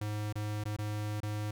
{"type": "tone with dropouts", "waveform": "square", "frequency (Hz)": 105.4, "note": "G#2", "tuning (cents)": 26, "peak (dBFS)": -34, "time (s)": [0.01, 1.51], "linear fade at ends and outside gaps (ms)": 5, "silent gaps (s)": [[0.327, 0.355], [0.639, 0.654], [0.765, 0.786], [1.204, 1.23]], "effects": []}